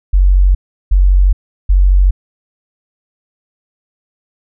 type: tone bursts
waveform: sine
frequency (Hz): 46.57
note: F#1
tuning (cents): +12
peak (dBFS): -5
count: 3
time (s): 0.13-2.11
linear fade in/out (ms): 10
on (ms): 420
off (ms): 360
effects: none

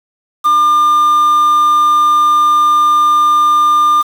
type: tone with quantisation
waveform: triangle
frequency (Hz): 1200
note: D6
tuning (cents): +37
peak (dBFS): -5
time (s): 0.44-4.03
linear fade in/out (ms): 20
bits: 5
effects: none

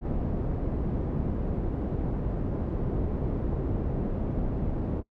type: low-pass noise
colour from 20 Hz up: pink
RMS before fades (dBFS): -29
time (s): 0.01-5.03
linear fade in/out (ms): 50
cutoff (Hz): 410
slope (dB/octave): 12
effects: noise-tail reverb RT60 0.1 s tail -21 dB re dry

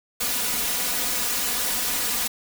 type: noise with comb filter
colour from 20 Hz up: white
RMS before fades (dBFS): -25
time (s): 0.2-2.28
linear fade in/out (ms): 10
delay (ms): 4.1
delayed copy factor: +0.95
effects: none

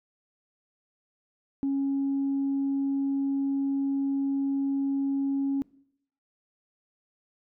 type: tone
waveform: sine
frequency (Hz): 275.3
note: C#4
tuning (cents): -12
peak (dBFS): -23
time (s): 1.63-5.62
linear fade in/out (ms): 0
effects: noise-tail reverb RT60 0.7 s tail -23 dB re dry + tanh soft clip ceiling -21 dBFS

